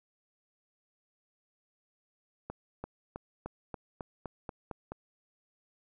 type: accelerating click train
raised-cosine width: 1 ms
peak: -24 dBFS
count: 10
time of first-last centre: 2.5-4.92 s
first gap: 340 ms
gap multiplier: 0.94
effects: none